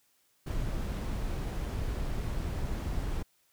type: noise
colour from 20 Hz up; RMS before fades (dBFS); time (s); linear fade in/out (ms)
brown; -33; 0.46-3.23; 10
effects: white hiss -70 dBFS RMS until 3.52 s